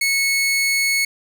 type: tone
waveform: sawtooth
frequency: 2200 Hz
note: C#7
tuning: 14 cents flat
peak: -13 dBFS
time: 0.01-1.05 s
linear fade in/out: 5 ms
effects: none